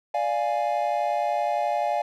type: chord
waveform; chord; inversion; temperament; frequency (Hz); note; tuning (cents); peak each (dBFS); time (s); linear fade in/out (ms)
triangle; D diminished; none; equal; 587.3 / 698.5 / 830.6; D5 / F5 / Ab5; 0 / 0 / 0; -26 / -24 / -25; 0.14-2.02; 5
effects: none